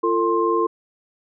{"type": "tone cluster", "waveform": "sine", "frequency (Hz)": [344.4, 448.9, 1055], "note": ["F4", "A4", "C6"], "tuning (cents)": [-24, 35, 14], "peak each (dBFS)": -21, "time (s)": [0.03, 0.67], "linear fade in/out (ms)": 10, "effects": []}